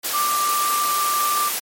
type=tone in noise; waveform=sine; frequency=1180 Hz; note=D6; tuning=8 cents sharp; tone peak=-19 dBFS; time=0.13-1.5 s; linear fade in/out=20 ms; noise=white; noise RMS=-24 dBFS; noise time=0.03-1.6 s; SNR=+2 dB; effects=high-pass 300 Hz 12 dB/octave + MP3 64 kbps